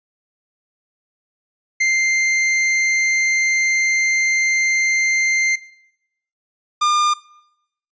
45% pulse tone pair in turn, 2093 / 1205.9 Hz, C7 / D6, 0 / +45 cents, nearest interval minor seventh, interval 955 cents, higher first, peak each -14 dBFS, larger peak neither, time 1.8-5.56 / 6.81-7.14 s, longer first, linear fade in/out 10 ms, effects noise-tail reverb RT60 0.8 s tail -20 dB re dry + resampled to 16000 Hz

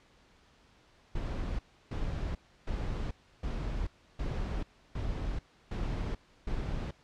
brown noise bursts, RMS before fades -34 dBFS, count 8, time 1.15-6.91 s, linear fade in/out 5 ms, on 440 ms, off 320 ms, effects pink hiss -63 dBFS RMS until 7.03 s + low-pass 5000 Hz 12 dB/octave

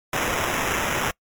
blue noise with sample-and-hold, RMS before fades -24 dBFS, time 0.13-1.11 s, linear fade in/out 2 ms, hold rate 4410 Hz, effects noise-tail reverb RT60 0.1 s tail -24 dB re dry + MP3 96 kbps

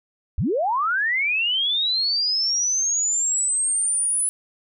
sine linear sweep, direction up, 48.52 to 10120 Hz, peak -19 dBFS, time 0.38-4.29 s, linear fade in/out 0 ms, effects none

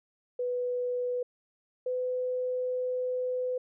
sine tone pair in turn, 493.9 / 503.7 Hz, B4 / B4, 0 / +34 cents, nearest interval unison, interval 34 cents, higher second, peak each -28 dBFS, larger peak neither, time 0.39-1.23 / 1.86-3.58 s, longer second, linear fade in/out 5 ms, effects none

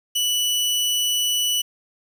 sawtooth tone, 2960 Hz, F#7, in tune, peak -16 dBFS, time 0.15-1.62 s, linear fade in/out 10 ms, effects 8-bit

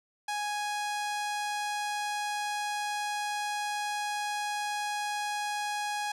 sawtooth tone with low-pass filter, 830.6 Hz, G#5, in tune, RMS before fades -33 dBFS, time 0.28-6.12 s, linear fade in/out 5 ms, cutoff 9000 Hz, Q 0.93, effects none

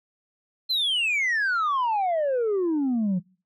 sine exponential sweep, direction down, 4186 to 174.2 Hz, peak -19 dBFS, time 0.69-3.2 s, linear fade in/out 20 ms, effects noise-tail reverb RT60 0.4 s tail -26 dB re dry + tanh soft clip ceiling -20 dBFS

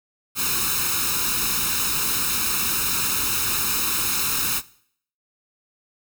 white noise with comb filter, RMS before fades -23 dBFS, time 0.35-4.62 s, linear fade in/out 50 ms, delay 0.76 ms, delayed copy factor +0.8, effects noise-tail reverb RT60 0.6 s tail -19 dB re dry

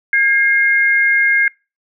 sine tone pair together, 1629 / 2130 Hz, G#6 / C7, -34 / +30 cents, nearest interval perfect fourth, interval 464 cents, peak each -13 dBFS, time 0.13-1.48 s, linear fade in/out 2 ms, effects noise-tail reverb RT60 0.3 s tail -26 dB re dry

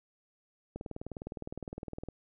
click train, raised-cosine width 2 ms, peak -26 dBFS, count 27, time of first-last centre 0.76-2.087 s, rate 19.6 Hz, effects none

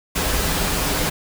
pink noise with comb filter, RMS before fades -21 dBFS, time 0.15-1.1 s, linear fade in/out 10 ms, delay 8.8 ms, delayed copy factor -0.5, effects none

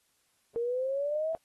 sine exponential sweep, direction up, 460.2 to 659.3 Hz, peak -28 dBFS, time 0.56-1.35 s, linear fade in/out 0 ms, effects white hiss -72 dBFS RMS until 1.44 s + AAC 32 kbps

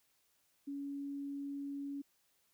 sine tone, 281.1 Hz, C#4, 24 cents sharp, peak -39 dBFS, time 0.67-2.02 s, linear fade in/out 10 ms, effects white hiss -75 dBFS RMS until 2.53 s

